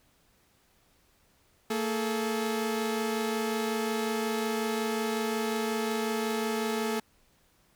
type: tone pair together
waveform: sawtooth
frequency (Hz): 226.9 / 428.3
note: A#3 / A4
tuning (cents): -47 / -47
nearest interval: major seventh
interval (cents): 1100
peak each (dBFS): -27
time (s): 1.7-7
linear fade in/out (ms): 5
effects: pink hiss -66 dBFS RMS until 7.75 s